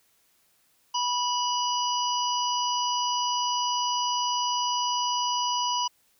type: harmonic tone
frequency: 980 Hz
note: B5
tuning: 14 cents flat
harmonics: 1 / 3 / 5 / 6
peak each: -26 / -31 / -33 / -34 dBFS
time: 0.94-5.88 s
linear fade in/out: 10 ms
effects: white hiss -66 dBFS RMS until 6.19 s